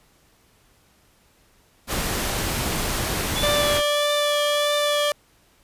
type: noise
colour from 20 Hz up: pink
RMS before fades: -25 dBFS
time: 1.87-3.82 s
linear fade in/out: 50 ms
type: tone with vibrato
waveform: triangle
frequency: 3400 Hz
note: G#7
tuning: 40 cents sharp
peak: -25 dBFS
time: 3.35-5.11 s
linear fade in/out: 20 ms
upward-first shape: triangle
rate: 1.6 Hz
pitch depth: 93 cents each way
type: tone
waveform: sawtooth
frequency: 587.3 Hz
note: D5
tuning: in tune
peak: -16 dBFS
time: 3.43-5.12 s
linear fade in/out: 2 ms
effects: pink hiss -59 dBFS RMS until 5.63 s + resampled to 32000 Hz